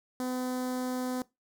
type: tone with notch filter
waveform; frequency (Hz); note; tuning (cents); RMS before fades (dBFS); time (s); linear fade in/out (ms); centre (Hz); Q
sawtooth; 253.1; B3; +43; -33; 0.2-1.22; 0; 2600; 0.8
effects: noise-tail reverb RT60 0.2 s tail -20 dB re dry